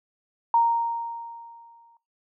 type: tone with exponential decay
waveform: sine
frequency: 930 Hz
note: A#5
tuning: 4 cents flat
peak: -15 dBFS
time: 0.54-1.97 s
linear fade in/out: 2 ms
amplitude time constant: 310 ms
effects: noise-tail reverb RT60 0.3 s tail -21 dB re dry